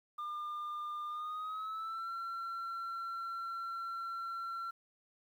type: tone with pitch glide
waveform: sine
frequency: 1203 to 1358.1 Hz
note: D6 to F6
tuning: +41 to -49 cents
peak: -35 dBFS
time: 0.18-4.71 s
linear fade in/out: 10 ms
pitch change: +210 cents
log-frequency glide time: 1.08-2.09 s
effects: tanh soft clip ceiling -37 dBFS + 11-bit